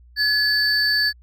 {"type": "tone pair together", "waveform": "triangle", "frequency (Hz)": [1700, 4535], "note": ["G#6", "C#8"], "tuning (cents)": [40, 39], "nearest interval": "octave + perfect fourth", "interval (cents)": 1699, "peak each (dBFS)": -18, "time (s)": [0.16, 1.13], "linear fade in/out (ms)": 50, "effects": ["added 60 Hz sine -46 dBFS peak until 1.22 s"]}